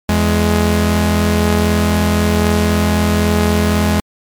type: tone pair together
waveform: sawtooth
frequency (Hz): 83.89 / 209.2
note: E2 / G#3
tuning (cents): +31 / +13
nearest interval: octave + major third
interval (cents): 1582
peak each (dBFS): -10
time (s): 0.09-4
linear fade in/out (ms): 0
effects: MP3 96 kbps